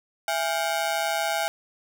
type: ring-modulated tone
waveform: sawtooth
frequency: 742 Hz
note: F#5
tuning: 5 cents sharp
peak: -17 dBFS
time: 0.28-1.48 s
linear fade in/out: 0 ms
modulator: 76.5 Hz
effects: none